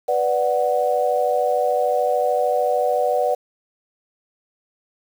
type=chord; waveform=sine; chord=B minor; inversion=none; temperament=equal; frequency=493.9 / 587.3 / 740 Hz; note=B4 / D5 / F#5; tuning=0 / 0 / 0 cents; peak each=-21 dBFS; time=0.08-3.35 s; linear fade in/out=10 ms; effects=7-bit